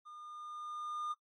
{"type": "tone with level ramp", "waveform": "triangle", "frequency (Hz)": 1213, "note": "D#6", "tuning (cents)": -44, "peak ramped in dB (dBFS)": [-48, -34], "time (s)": [0.05, 1.14], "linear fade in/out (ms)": 20, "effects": ["noise-tail reverb RT60 0.1 s tail -20 dB re dry", "AAC 32 kbps"]}